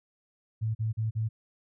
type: tone bursts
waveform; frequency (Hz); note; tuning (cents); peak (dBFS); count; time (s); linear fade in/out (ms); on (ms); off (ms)
sine; 110.6; A2; +9; -26; 4; 0.61-1.29; 20; 140; 40
effects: none